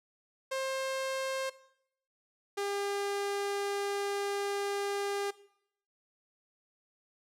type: tone pair in turn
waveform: sawtooth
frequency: 531 / 402 Hz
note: C5 / G4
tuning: +25 / +44 cents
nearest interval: perfect fourth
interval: 481 cents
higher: first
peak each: -28 dBFS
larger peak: neither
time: 0.51-1.5 / 2.57-5.31 s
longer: second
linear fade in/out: 10 ms
effects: noise-tail reverb RT60 0.7 s tail -18 dB re dry + low-pass 11000 Hz 12 dB/octave